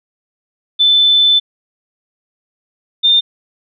sine tone pair in turn, 3520 / 3611 Hz, A7 / A7, 0 / +44 cents, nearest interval unison, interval 44 cents, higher second, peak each -7 dBFS, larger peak neither, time 0.79-1.4 / 3.03-3.21 s, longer first, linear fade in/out 20 ms, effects none

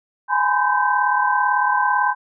sine tone cluster, 834 / 990 / 1028 / 1554 Hz, G#5 / B5 / C6 / G6, +7 / +4 / -31 / -16 cents, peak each -21 dBFS, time 0.28-2.15 s, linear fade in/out 50 ms, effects none

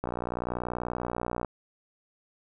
click train, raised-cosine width 1 ms, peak -17 dBFS, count 86, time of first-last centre 0.04-1.447 s, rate 60.4 Hz, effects none

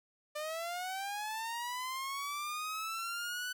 sawtooth linear sweep, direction up, 594 to 1500 Hz, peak -33 dBFS, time 0.35-3.53 s, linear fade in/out 10 ms, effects none

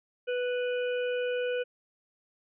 harmonic tone, 493.9 Hz, B4, in tune, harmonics 1 / 3 / 5 / 6, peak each -28 / -38 / -42 / -44 dBFS, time 0.27-1.64 s, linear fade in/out 20 ms, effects none

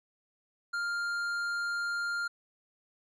sine tone with tanh clipping, 1400 Hz, F6, 4 cents sharp, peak -32 dBFS, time 0.73-2.28 s, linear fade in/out 10 ms, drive 10 dB, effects none

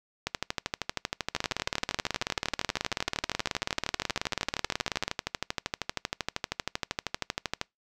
two click trains, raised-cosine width 0.2 ms, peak -11 / -10 dBFS, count 95 / 70, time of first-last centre 0.27-7.614 / 1.35-5.08 s, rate 12.8 / 18.5 Hz, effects noise-tail reverb RT60 0.2 s tail -26 dB re dry

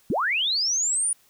sine linear sweep, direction up, 138.59 to 9680 Hz, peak -21 dBFS, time 0.1-1.13 s, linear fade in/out 2 ms, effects white hiss -60 dBFS RMS until 1.29 s

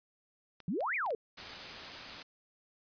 clicks, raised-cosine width 0.2 ms, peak -33 dBFS, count 7, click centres 0.603 / 0.807 / 1.062 / 1.106 / 1.401 / 1.471 / 1.532 s
sine exponential two-way sweep, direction up then down, 154.6 to 2489 to 411.8 Hz, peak -31 dBFS, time 0.68-1.15 s, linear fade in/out 2 ms, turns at 0.95 s
white noise, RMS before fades -43 dBFS, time 1.37-2.23 s, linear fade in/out 10 ms
effects resampled to 11025 Hz

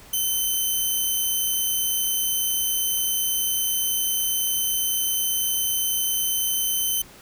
5% pulse tone, 3066 Hz, G7, 39 cents flat, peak -13 dBFS, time 0.13-7.02 s, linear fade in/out 5 ms, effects pink hiss -47 dBFS RMS until 7.21 s

